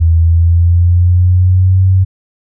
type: tone with pitch glide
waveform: sine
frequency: 82.41 to 94.12 Hz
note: E2 to F#2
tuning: 0 to +30 cents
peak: -5 dBFS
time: 0-2.05 s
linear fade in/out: 20 ms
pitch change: +230 cents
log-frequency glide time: 0.18-1.81 s
effects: none